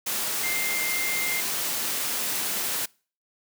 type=tone in noise; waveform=sine; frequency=2100 Hz; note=C7; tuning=6 cents sharp; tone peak=-28 dBFS; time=0.43-1.41 s; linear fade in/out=10 ms; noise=white; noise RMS=-28 dBFS; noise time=0.06-2.86 s; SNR=-3 dB; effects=noise-tail reverb RT60 0.4 s tail -25 dB re dry + high-pass 150 Hz 12 dB/octave